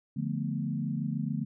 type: chord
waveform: sine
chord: B half-diminished seventh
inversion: first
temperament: equal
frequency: 146.83 / 174.61 / 220 / 246.9 Hz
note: D3 / F3 / A3 / B3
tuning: 0 / 0 / 0 / 0 cents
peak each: -33 / -36 / -34 / -37 dBFS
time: 0.16-1.45 s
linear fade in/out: 10 ms
effects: none